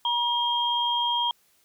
sine tone pair together, 957 / 3219 Hz, A#5 / G7, +45 / +45 cents, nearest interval octave + major sixth, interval 2100 cents, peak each -25 dBFS, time 0.05-1.31 s, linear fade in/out 2 ms, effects white hiss -64 dBFS RMS until 1.64 s

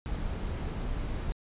brown noise, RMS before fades -33 dBFS, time 0.06-1.32 s, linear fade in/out 0 ms, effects resampled to 8000 Hz

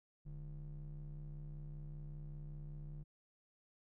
triangle ring-modulated tone, 90.3 Hz, F#2, 42 cents flat, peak -40 dBFS, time 0.25-3.04 s, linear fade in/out 20 ms, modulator 57.7 Hz, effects none

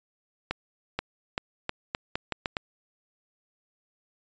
accelerating click train, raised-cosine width 0.3 ms, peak -12 dBFS, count 9, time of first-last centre 0.51-2.568 s, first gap 480 ms, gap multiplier 0.81, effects resampled to 16000 Hz

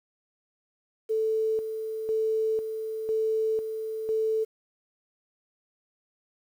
sine tone with tremolo, 440 Hz, A4, in tune, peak -23 dBFS, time 1.09-4.45 s, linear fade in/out 20 ms, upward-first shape square, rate 1 Hz, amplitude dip 55%, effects 9-bit

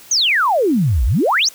sine exponential two-way sweep, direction down then up, 6645 to 51.9 to 6645 Hz, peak -12 dBFS, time 0.11-1.49 s, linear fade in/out 5 ms, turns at 1.05 s, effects white hiss -42 dBFS RMS until 1.54 s

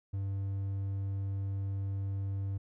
triangle tone, 98 Hz, G2, in tune, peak -30 dBFS, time 0.13-2.58 s, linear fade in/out 10 ms, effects none

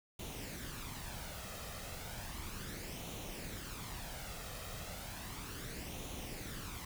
pink noise with flanger, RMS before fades -45 dBFS, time 0.19-6.85 s, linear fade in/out 5 ms, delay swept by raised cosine 0.3 to 1.6 ms, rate 0.34 Hz, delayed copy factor +0.5, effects none

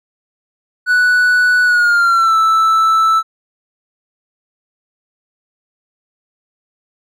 triangle tone with pitch glide, 1480 to 1318.5 Hz, F#6 to E6, 0 to 0 cents, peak -7 dBFS, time 0.86-3.23 s, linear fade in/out 50 ms, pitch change -200 cents, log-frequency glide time 1.64-2.36 s, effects none

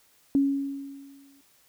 sine tone with exponential decay, 277.2 Hz, C#4, in tune, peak -17 dBFS, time 0.35-1.41 s, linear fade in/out 1 ms, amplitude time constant 230 ms, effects white hiss -62 dBFS RMS until 1.68 s

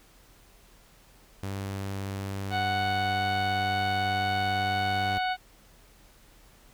sawtooth tone, 98 Hz, G2, in tune, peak -28 dBFS, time 1.43-5.18 s, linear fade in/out 0 ms
harmonic tone, 740 Hz, F#5, in tune, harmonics 1 / 2 / 3 / 4 / 5 / 6, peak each -27 / -33 / -37 / -39 / -41 / -43 dBFS, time 2.5-5.37 s, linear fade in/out 50 ms
effects added 41 Hz sine -58 dBFS peak until 6.73 s + pink hiss -58 dBFS RMS until 6.73 s

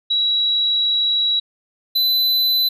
sine / square tone pair in turn, 3889 / 4010 Hz, B7 / B7, -27 / +26 cents, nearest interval minor second, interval 53 cents, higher second, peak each -15 dBFS, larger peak neither, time 0.1-1.4 / 1.95-2.69 s, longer first, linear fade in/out 10 ms, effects none

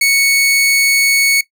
sawtooth tone, 2217 Hz, C#7, in tune, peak -6 dBFS, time 0.01-1.41 s, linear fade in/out 5 ms, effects noise-tail reverb RT60 0.1 s tail -18 dB re dry

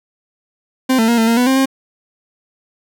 40% pulse tone with pitch steps, 260 / 224 / 235.5 / 224.9 / 231.1 / 247.4 / 264.7 / 267.5 Hz, C4 / A3 / A#3 / A3 / A#3 / B3 / C4 / C4, -11 / +31 / +18 / +38 / -15 / +3 / +20 / +38 cents, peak -10 dBFS, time 0.89-1.658 s, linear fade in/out 10 ms, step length 96 ms, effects none

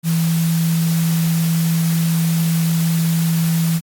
sine tone in noise, 164.81 Hz, E3, in tune, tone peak -14 dBFS, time 0.03-3.81 s, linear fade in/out 50 ms, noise white, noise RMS -28 dBFS, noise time 0.03-3.81 s, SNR +11 dB, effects AAC 64 kbps

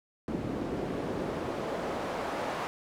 pink noise with band-pass filter sweep, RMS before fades -34 dBFS, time 0.28-2.67 s, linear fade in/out 0 ms, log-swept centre 240 to 810 Hz, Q 0.97, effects none

